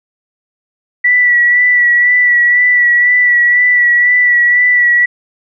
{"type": "tone with vibrato", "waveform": "sine", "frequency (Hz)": 1954, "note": "B6", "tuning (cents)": -19, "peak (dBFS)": -6, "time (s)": [1.04, 5.06], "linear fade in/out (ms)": 10, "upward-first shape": "sine", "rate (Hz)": 2, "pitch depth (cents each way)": 25, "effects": []}